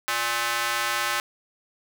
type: tone with high-pass filter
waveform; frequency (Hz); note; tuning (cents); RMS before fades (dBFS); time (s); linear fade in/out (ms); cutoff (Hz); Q
square; 117.6; A#2; +16; -26; 0.08-1.2; 0; 1300; 1.3
effects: none